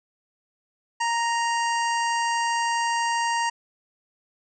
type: harmonic tone with a mistuned harmonic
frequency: 932.3 Hz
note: A#5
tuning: in tune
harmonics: 1 / 2 / 3 / 5 / 6 / 7 / 8 / 9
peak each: -23 / -29 / -33 / -37 / -39 / -40 / -41 / -42 dBFS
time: 1-3.5 s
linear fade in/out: 10 ms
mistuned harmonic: 6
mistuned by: +36 cents
effects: none